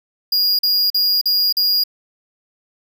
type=tone bursts; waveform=square; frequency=4854 Hz; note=D#8; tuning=44 cents flat; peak=-14 dBFS; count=5; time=0.32-1.838 s; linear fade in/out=5 ms; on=270 ms; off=42 ms; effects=8-bit